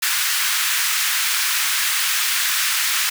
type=high-pass noise; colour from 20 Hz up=pink; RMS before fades=-20 dBFS; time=0.02-3.1 s; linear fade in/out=10 ms; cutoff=1400 Hz; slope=24 dB/octave; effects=none